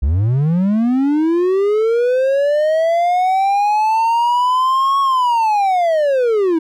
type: linear two-way sweep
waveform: triangle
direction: up then down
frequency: 61.74 to 1108.7 to 312.2 Hz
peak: -10 dBFS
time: 0.02-6.59 s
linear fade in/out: 10 ms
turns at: 5 s
effects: none